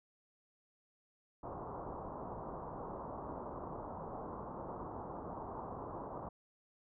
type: low-pass noise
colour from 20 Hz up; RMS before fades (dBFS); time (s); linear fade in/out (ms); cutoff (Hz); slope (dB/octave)
white; -45; 1.43-6.29; 5; 1100; 48
effects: none